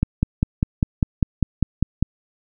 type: click train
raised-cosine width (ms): 5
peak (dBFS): -4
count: 11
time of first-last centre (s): 0.03-2.026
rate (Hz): 5.01
effects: none